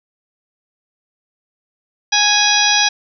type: harmonic tone with a mistuned harmonic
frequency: 830.6 Hz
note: G#5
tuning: in tune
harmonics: 1 / 2 / 3 / 4 / 5 / 6 / 7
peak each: -19 / -19 / -19 / -19 / -19 / -19 / -19 dBFS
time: 2.12-2.89 s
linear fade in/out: 10 ms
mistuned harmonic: 5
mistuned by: -93 cents
effects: none